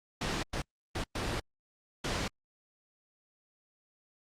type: noise bursts at uneven times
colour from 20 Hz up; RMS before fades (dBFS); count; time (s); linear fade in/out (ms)
pink; -33; 5; 0.21-0.43 / 0.53-0.62 / 0.95-1.04 / 1.15-1.4 / 2.04-2.28; 5
effects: low-pass 6000 Hz 12 dB/octave + Opus 48 kbps